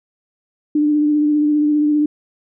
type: tone with vibrato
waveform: sine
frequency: 298.2 Hz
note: D4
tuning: 27 cents sharp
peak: -12 dBFS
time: 0.75-2.06 s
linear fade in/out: 5 ms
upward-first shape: sine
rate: 15 Hz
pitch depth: 21 cents each way
effects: none